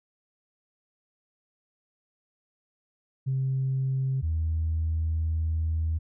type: tone pair in turn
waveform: sine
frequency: 132.8 / 80.26 Hz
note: C3 / E2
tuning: +26 / -46 cents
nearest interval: major sixth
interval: 872 cents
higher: first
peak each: -23 dBFS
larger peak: neither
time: 3.26-4.22 / 4.22-5.99 s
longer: second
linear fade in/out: 20 ms
effects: tanh soft clip ceiling -20 dBFS